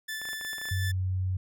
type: tone with tremolo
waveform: sawtooth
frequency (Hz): 1753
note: A6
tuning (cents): -7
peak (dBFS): -29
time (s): 0.08-0.92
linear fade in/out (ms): 10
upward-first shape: sine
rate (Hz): 5.4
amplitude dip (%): 30
type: clicks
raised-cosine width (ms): 0.5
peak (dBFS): -30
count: 11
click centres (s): 0.216 / 0.254 / 0.288 / 0.332 / 0.412 / 0.449 / 0.532 / 0.583 / 0.615 / 0.655 / 0.687
type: tone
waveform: sine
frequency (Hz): 93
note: F#2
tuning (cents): +9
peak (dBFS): -26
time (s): 0.71-1.37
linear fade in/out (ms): 5
effects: none